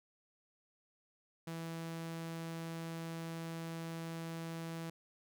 sawtooth tone, 164.81 Hz, E3, in tune, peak -37 dBFS, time 1.47-4.9 s, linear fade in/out 5 ms, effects none

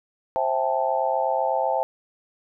sine chord, A minor seventh, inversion first, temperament just, 528 / 660 / 792 / 880 Hz, C5 / E5 / G5 / A5, +16 / +2 / +18 / 0 cents, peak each -26 dBFS, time 0.36-1.83 s, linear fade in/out 0 ms, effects none

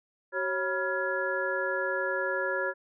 sine tone cluster, 379 / 548 / 977 / 1396 / 1685 Hz, F#4 / C#5 / B5 / F6 / G#6, +42 / -20 / -19 / -1 / +25 cents, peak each -35 / -32 / -37 / -34 / -32 dBFS, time 0.32-2.74 s, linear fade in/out 50 ms, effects none

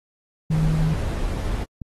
brown noise, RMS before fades -25 dBFS, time 0.5-1.65 s, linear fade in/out 20 ms
sine tone, 157.5 Hz, D#3, 21 cents sharp, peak -18 dBFS, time 0.5-0.94 s, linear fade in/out 5 ms
click train, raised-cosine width 5 ms, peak -21 dBFS, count 4, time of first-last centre 0.79-1.817 s, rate 2.92 Hz
effects AAC 32 kbps

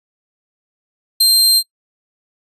sawtooth tone with ADSR envelope, 4164 Hz, C8, 9 cents flat, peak -4 dBFS, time 1.2-1.63 s, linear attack 10 ms, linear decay 4 ms, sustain -2 dB, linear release 54 ms, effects noise-tail reverb RT60 0.1 s tail -23 dB re dry + resampled to 32000 Hz

